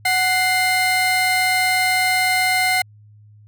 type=tone pair together; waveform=35% pulse; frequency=741 / 2096 Hz; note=F#5 / C7; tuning=+2 / +2 cents; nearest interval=octave + tritone; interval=1800 cents; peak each=-18 / -16 dBFS; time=0.05-2.82 s; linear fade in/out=5 ms; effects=added 105 Hz sine -44 dBFS peak until 3.47 s